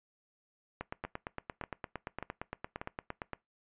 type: two click trains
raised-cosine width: 0.5 ms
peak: -23 / -22 dBFS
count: 4 / 23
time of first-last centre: 1.05-2.815 / 0.81-3.333 s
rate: 1.7 / 8.72 Hz
effects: noise-tail reverb RT60 0.2 s tail -22 dB re dry + resampled to 8000 Hz